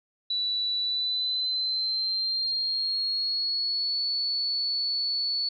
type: tone with pitch glide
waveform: sine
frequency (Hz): 3951 to 4435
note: B7 to C#8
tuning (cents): 0 to 0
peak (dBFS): -25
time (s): 0.3-5.49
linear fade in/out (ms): 5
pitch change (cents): +200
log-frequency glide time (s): 0.81-3.99
effects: none